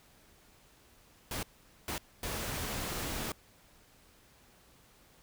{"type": "noise bursts at uneven times", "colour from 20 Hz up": "pink", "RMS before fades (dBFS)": -37, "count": 3, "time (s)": [[1.31, 1.43], [1.88, 1.98], [2.23, 3.32]], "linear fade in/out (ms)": 2, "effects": ["pink hiss -62 dBFS RMS until 5.22 s"]}